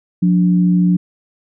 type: tone pair together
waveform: sine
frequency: 178.6 / 291.8 Hz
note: F3 / D4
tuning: +39 / -11 cents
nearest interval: minor sixth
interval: 850 cents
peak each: -10 / -20 dBFS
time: 0.22-0.97 s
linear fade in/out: 10 ms
effects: none